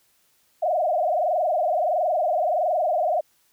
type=tone with frequency modulation; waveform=sine; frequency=670 Hz; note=E5; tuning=28 cents sharp; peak=-19 dBFS; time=0.62-3.21 s; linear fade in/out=10 ms; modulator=21.5 Hz; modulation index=3.2; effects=white hiss -64 dBFS RMS until 3.52 s